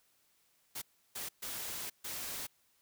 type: noise bursts at uneven times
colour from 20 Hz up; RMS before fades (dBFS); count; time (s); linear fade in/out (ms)
white; -41; 4; 0.75-0.82 / 1.15-1.29 / 1.42-1.9 / 2.04-2.47; 10
effects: white hiss -72 dBFS RMS until 2.81 s